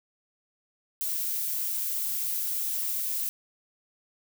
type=noise; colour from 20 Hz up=violet; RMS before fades=-30 dBFS; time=1.01-3.29 s; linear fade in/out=0 ms; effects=none